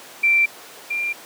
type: tone pair in turn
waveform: sine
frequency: 2349 / 2383 Hz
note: D7 / D7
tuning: 0 / +25 cents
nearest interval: unison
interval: 25 cents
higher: second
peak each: -13 / -21 dBFS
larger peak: first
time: 0.23-0.46 / 0.9-1.13 s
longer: neither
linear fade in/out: 10 ms
effects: pink hiss -40 dBFS RMS until 1.25 s + high-pass 400 Hz 12 dB/octave